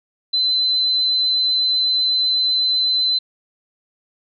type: tone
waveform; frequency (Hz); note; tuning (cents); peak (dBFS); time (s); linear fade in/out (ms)
sine; 4046; B7; +41; -15; 0.33-3.19; 10
effects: none